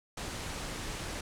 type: low-pass noise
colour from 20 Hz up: pink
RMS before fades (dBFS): -39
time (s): 0.17-1.21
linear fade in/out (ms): 5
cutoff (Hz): 9700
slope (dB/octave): 24
effects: none